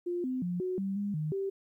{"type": "tone with pitch steps", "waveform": "sine", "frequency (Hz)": [351.3, 256.4, 177.2, 368.1, 194.7, 202.9, 153.5, 390.2], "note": ["F4", "C4", "F3", "F#4", "G3", "G#3", "D#3", "G4"], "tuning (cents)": [10, -35, 25, -9, -12, -40, -23, -8], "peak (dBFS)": -30, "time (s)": [0.06, 1.5], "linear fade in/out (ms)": 10, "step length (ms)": 180, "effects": ["12-bit"]}